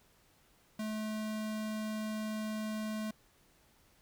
square tone, 215.8 Hz, A3, 33 cents flat, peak -36 dBFS, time 0.79-3.11 s, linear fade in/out 5 ms, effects pink hiss -67 dBFS RMS until 4.01 s

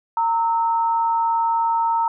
sine tone pair together, 919.2 / 1300 Hz, A#5 / E6, -25 / -24 cents, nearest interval tritone, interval 601 cents, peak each -17 / -27 dBFS, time 0.17-2.08 s, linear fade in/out 2 ms, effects none

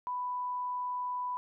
sine tone, 992 Hz, B5, 7 cents sharp, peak -32 dBFS, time 0.07-1.37 s, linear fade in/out 0 ms, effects none

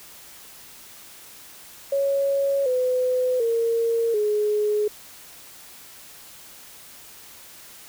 sine tone with pitch steps, 554.4 / 505.5 / 460.8 / 420.2 Hz, C#5 / B4 / A#4 / G#4, 0 / +40 / -20 / +20 cents, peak -19 dBFS, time 1.92-4.88 s, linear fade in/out 5 ms, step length 740 ms, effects white hiss -45 dBFS RMS until 7.88 s

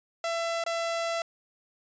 sawtooth tone with dropouts, 670 Hz, E5, 28 cents sharp, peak -24 dBFS, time 0.24-1.22 s, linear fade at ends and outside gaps 2 ms, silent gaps 0.639-0.663 s, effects resampled to 16000 Hz

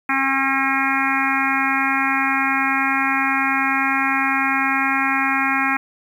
harmonic tone, 270.1 Hz, C#4, 45 cents flat, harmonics 1 / 3 / 4 / 5 / 6 / 7 / 8 / 9, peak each -25 / -25 / -25 / -25 / -25 / -25 / -25 / -25 dBFS, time 0.09-5.77 s, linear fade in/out 5 ms, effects 8-bit

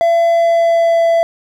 triangle tone with pitch glide, 675 to 668.8 Hz, E5 to E5, +41 to +25 cents, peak -7 dBFS, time 0.01-1.23 s, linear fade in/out 0 ms, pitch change -16 cents, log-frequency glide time 0.3-1.03 s, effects none

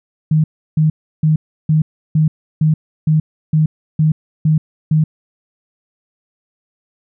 sine tone bursts, 155.56 Hz, D#3, in tune, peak -9 dBFS, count 11, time 0.31-5.04 s, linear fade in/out 5 ms, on 130 ms, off 330 ms, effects none

